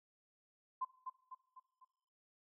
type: tone with echo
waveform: sine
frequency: 1032 Hz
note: C6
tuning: 24 cents flat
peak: -35 dBFS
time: 0.81-0.85 s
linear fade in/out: 10 ms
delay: 250 ms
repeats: 4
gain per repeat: -6 dB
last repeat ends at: 1.85 s
effects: noise-tail reverb RT60 0.9 s tail -19 dB re dry